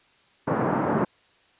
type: band-pass noise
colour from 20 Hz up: pink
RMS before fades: -24 dBFS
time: 0.47-1.05 s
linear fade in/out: 10 ms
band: 140 to 1300 Hz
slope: 24 dB/octave
effects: white hiss -60 dBFS RMS until 1.59 s + resampled to 8000 Hz